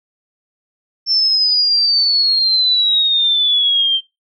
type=exponential sweep; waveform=sine; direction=down; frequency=5390 to 3136 Hz; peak=-11 dBFS; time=1.06-4.01 s; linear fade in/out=50 ms; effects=noise-tail reverb RT60 0.2 s tail -19 dB re dry